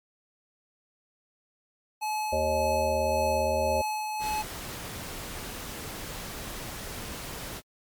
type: tone with tremolo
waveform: square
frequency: 856 Hz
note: A5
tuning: 48 cents flat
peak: -28 dBFS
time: 2.01-4.43 s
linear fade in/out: 20 ms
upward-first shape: sine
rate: 1.8 Hz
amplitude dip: 30%
type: harmonic tone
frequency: 77.4 Hz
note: D#2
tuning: 9 cents flat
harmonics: 1 / 3 / 5 / 7 / 8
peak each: -33 / -38 / -37 / -28 / -28 dBFS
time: 2.32-3.82 s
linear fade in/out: 10 ms
type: noise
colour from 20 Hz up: pink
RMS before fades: -38 dBFS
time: 4.19-7.62 s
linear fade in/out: 50 ms
effects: MP3 96 kbps